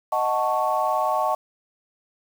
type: chord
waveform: sine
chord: D# half-diminished seventh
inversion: none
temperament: equal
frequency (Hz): 622.3 / 740 / 880 / 1108.7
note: D#5 / F#5 / A5 / C#6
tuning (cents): 0 / 0 / 0 / 0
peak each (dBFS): -25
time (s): 0.12-1.35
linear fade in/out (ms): 5
effects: tanh soft clip ceiling -9 dBFS + 7-bit